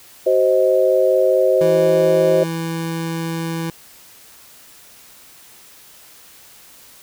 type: chord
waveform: sine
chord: C diminished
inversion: second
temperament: just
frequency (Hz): 376.7 / 523.3 / 627.9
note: Gb4 / C5 / Eb5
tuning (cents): +31 / 0 / +16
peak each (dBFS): -18 / -14 / -18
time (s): 0.26-2.44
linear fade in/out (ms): 10
type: tone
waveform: 25% pulse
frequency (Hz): 164.81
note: E3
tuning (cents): 0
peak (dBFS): -18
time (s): 1.61-3.7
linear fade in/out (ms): 2
effects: white hiss -45 dBFS RMS until 7.02 s